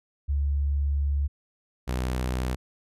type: tone pair in turn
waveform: sine / sawtooth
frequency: 71 / 62.93 Hz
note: C#2 / B1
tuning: +42 / +33 cents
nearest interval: major second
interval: 209 cents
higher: first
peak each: -22 dBFS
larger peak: neither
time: 0.28-1.28 / 1.87-2.56 s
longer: first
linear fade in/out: 20 ms
effects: resampled to 32000 Hz